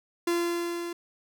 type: tone with level ramp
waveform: 45% pulse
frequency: 343.8 Hz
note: F4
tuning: 27 cents flat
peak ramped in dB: -23 to -33 dBFS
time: 0.27-0.93 s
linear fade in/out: 5 ms
effects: none